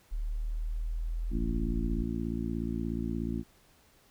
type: linear sweep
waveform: sine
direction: up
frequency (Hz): 37.46 to 43.93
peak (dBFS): -30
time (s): 0.11-2.04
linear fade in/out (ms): 20
type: harmonic tone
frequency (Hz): 56.8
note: A#1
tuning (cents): -44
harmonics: 1 / 2 / 3 / 4 / 5 / 6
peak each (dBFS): -37 / -40 / -38 / -35 / -38 / -40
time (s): 1.3-3.44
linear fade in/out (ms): 50
effects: pink hiss -63 dBFS RMS until 4.1 s